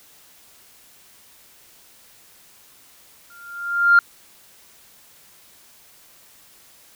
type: tone with exponential growth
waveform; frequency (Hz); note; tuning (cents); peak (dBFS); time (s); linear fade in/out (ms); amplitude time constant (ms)
sine; 1396.9; F6; 0; -6; 3.3-3.99; 2; 150
effects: tanh soft clip ceiling -4 dBFS + white hiss -51 dBFS RMS until 6.95 s